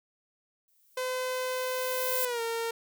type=noise with exponential growth; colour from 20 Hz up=violet; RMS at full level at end=-29 dBFS; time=0.68-2.25 s; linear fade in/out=0 ms; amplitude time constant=340 ms
type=tone with pitch glide; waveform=sawtooth; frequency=510 to 459.6 Hz; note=C5 to A#4; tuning=-44 to -25 cents; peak=-26 dBFS; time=0.97-2.71 s; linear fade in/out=5 ms; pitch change=-181 cents; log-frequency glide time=2.22-2.41 s
effects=none